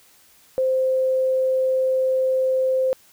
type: tone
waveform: sine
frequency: 521 Hz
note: C5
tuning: 7 cents flat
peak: -17 dBFS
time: 0.58-2.93 s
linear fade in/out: 0 ms
effects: white hiss -54 dBFS RMS until 3.12 s